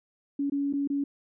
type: tone with dropouts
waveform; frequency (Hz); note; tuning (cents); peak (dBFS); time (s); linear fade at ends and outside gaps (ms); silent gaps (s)
sine; 281.8; C#4; +29; -25; 0.39-1.04; 5; 0.499-0.52 / 0.728-0.735 / 0.875-0.9
effects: none